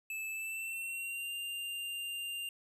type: tone with pitch glide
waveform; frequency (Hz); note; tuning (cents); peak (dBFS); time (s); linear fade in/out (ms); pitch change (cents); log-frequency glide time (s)
square; 2621 to 2793; E7 to F7; -11 to -1; -38; 0.1-2.49; 2; +110; 0.3-1.32
effects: none